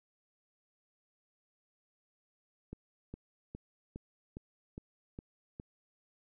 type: click train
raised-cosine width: 3 ms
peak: -30 dBFS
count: 8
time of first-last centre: 2.73-5.599 s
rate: 2.44 Hz
effects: none